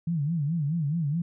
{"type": "tone with vibrato", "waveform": "sine", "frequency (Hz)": 155.56, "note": "D#3", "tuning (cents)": 0, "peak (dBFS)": -24, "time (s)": [0.07, 1.22], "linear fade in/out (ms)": 5, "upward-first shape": "sine", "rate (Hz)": 4.7, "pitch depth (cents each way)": 180, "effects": []}